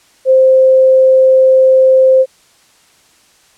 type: tone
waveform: sine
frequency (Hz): 523.3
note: C5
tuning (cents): 0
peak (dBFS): -4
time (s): 0.25-2.26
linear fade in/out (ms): 50
effects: white hiss -49 dBFS RMS until 3.57 s + low-pass 9000 Hz 12 dB/octave